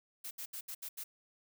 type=noise bursts at uneven times; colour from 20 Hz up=blue; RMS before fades=-43 dBFS; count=6; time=0.24-0.31 / 0.38-0.46 / 0.53-0.61 / 0.68-0.75 / 0.82-0.89 / 0.97-1.04 s; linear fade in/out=10 ms; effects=none